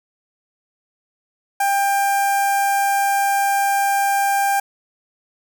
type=tone with notch filter; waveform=sawtooth; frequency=795 Hz; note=G5; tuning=24 cents sharp; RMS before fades=-18 dBFS; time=1.6-4.6 s; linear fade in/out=5 ms; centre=3700 Hz; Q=0.67; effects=none